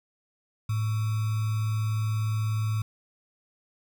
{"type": "tone with sample-and-hold", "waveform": "sine", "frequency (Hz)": 108.3, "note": "A2", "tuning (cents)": -27, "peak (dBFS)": -24, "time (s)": [0.69, 2.82], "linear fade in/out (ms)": 5, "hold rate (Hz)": 1225, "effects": []}